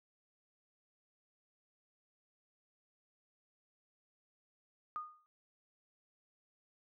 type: tone with exponential decay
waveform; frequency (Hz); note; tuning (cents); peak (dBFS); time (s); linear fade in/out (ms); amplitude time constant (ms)
sine; 1228; D#6; -23; -35; 4.96-5.26; 0; 64
effects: none